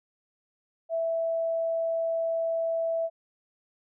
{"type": "tone", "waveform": "sine", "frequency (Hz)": 659.3, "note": "E5", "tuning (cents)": 0, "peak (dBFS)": -25, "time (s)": [0.89, 3.1], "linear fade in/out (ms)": 50, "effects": []}